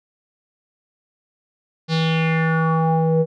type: tone with low-pass filter sweep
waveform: square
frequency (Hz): 161.7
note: E3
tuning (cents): -33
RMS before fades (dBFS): -18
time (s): 1.88-3.26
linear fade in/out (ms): 50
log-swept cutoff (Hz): 4500 to 470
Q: 4
effects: none